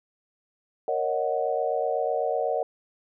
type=chord; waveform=sine; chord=D# minor seventh; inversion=second; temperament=equal; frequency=466.2 / 554.4 / 622.3 / 740 Hz; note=A#4 / C#5 / D#5 / F#5; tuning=0 / 0 / 0 / 0 cents; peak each=-29 dBFS; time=0.88-2.63 s; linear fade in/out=2 ms; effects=none